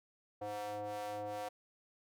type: ring-modulated tone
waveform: square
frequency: 104.2 Hz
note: G#2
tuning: 6 cents sharp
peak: -37 dBFS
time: 0.41-1.49 s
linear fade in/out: 10 ms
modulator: 624 Hz
effects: none